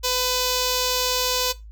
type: tone with notch filter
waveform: 5% pulse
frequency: 502 Hz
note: B4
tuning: 28 cents sharp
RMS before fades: -23 dBFS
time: 0.03-1.53 s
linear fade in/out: 20 ms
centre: 1800 Hz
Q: 0.91
effects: noise-tail reverb RT60 0.2 s tail -17 dB re dry + added 53 Hz sine -38 dBFS peak until 1.71 s